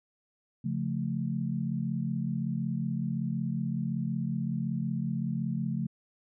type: chord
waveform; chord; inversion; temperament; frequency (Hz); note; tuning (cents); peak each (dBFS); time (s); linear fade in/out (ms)
sine; Db augmented; none; equal; 138.59 / 174.61 / 220; Db3 / F3 / A3; 0 / 0 / 0; -33; 0.64-5.87; 10
effects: none